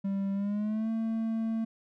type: tone with pitch glide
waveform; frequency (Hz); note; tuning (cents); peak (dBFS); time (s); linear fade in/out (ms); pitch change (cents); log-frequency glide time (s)
triangle; 196.4 to 224.3; G3 to A3; +4 to +34; -26; 0.04-1.65; 10; +230; 0.33-0.9
effects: none